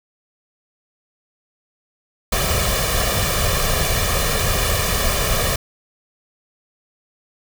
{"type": "noise with comb filter", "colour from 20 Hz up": "pink", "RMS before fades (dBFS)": -19, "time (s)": [2.32, 5.56], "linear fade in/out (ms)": 5, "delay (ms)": 1.7, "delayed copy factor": 0.75, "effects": []}